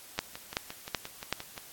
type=two click trains; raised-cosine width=0.2 ms; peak=-10 / -22 dBFS; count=4 / 9; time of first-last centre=0.19-1.326 / 0.18-1.579 s; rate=2.64 / 5.72 Hz; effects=white hiss -50 dBFS RMS until 1.72 s + AAC 64 kbps